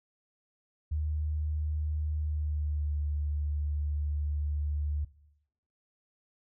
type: tone with pitch glide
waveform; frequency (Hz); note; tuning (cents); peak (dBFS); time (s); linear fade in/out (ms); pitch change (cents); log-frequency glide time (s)
sine; 76.2 to 73.86; D#2 to D2; -36 to +10; -28; 0.91-5.05; 10; -54; 2.2-2.95
effects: noise-tail reverb RT60 0.8 s tail -19 dB re dry